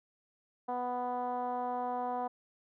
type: tone with low-pass filter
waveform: 10% pulse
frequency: 247.4 Hz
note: B3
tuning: 3 cents sharp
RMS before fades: -35 dBFS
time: 0.68-2.28 s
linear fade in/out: 10 ms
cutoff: 840 Hz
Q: 3.9
effects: none